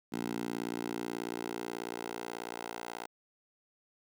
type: tone with high-pass filter sweep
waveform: 10% pulse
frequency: 58.3 Hz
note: A#1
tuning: 1 cent sharp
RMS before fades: -39 dBFS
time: 0.12-3.07 s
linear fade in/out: 10 ms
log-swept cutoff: 240 to 610 Hz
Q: 1.6
effects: none